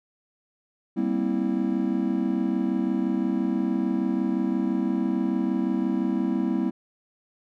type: chord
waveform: triangle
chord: C dominant seventh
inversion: second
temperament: just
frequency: 196.22 / 235.5 / 261.6 / 327 Hz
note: G3 / Bb3 / C4 / E4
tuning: +2 / +18 / 0 / -14 cents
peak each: -26 dBFS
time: 0.96-6.71 s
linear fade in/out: 20 ms
effects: none